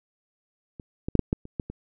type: clicks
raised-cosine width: 3 ms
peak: -26 / -16 / -6 / -6 / -10 / -28 / -15 / -22 dBFS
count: 8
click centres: 0.798 / 1.085 / 1.153 / 1.193 / 1.329 / 1.454 / 1.598 / 1.7 s
effects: none